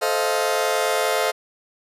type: chord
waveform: sawtooth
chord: F dominant seventh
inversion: first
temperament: just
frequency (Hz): 436.5 / 523.8 / 628.6 / 698.5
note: A4 / C5 / Eb5 / F5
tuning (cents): -14 / +2 / +18 / 0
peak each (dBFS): -21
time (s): 0.01-1.32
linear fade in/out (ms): 20
effects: resampled to 32000 Hz